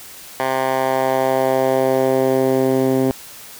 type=tone with band-pass filter sweep; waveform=10% pulse; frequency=131.8 Hz; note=C3; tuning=13 cents sharp; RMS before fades=-17 dBFS; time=0.4-3.11 s; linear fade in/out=0 ms; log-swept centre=1100 to 290 Hz; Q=1.3; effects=white hiss -38 dBFS RMS until 3.59 s